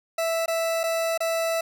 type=tone with dropouts; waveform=40% pulse; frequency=659.3 Hz; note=E5; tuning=in tune; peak=-22 dBFS; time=0.18-1.61 s; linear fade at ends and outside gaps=5 ms; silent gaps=0.46-0.479 / 0.834-0.837 / 1.177-1.204 s; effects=none